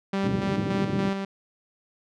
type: tone with tremolo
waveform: sawtooth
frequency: 195.6 Hz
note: G3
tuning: 4 cents flat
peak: -20 dBFS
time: 0.13-1.25 s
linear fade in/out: 5 ms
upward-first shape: square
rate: 3.5 Hz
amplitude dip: 40%
type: band-pass noise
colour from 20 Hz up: pink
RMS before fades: -29 dBFS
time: 0.23-1.1 s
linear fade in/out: 10 ms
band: 110 to 360 Hz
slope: 24 dB/octave
effects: low-pass 4000 Hz 12 dB/octave